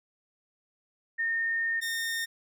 sine / sawtooth tone pair in turn, 1829 / 1829 Hz, A#6 / A#6, -33 / -33 cents, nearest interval unison, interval 0 cents, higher neither, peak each -26 dBFS, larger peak neither, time 1.18-1.81 / 1.81-2.26 s, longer first, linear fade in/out 20 ms, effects none

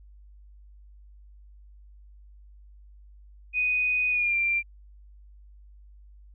sine tone with pitch glide, 2489 to 2370 Hz, D#7 to D7, 0 to +15 cents, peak -22 dBFS, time 3.53-4.63 s, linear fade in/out 50 ms, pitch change -85 cents, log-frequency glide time 4.1-4.36 s, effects added 50 Hz sine -48 dBFS peak until 6.34 s

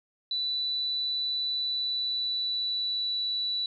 sine tone with pitch glide, 3972 to 3949 Hz, B7 to B7, +9 to -1 cents, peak -27 dBFS, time 0.31-3.66 s, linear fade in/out 2 ms, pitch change -10 cents, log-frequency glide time 1.55-3.18 s, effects none

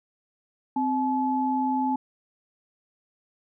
sine tone pair together, 260.4 / 859 Hz, C4 / A5, -8 / -42 cents, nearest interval octave + major sixth, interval 2066 cents, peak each -25 dBFS, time 0.76-1.96 s, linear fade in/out 5 ms, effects none

